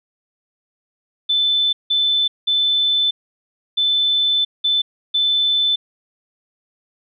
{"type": "tone bursts at uneven times", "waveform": "sine", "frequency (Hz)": 3520, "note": "A7", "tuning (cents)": 0, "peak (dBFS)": -14, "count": 6, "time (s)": [[1.29, 1.73], [1.9, 2.28], [2.47, 3.11], [3.77, 4.45], [4.64, 4.82], [5.14, 5.76]], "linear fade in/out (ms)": 10, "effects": []}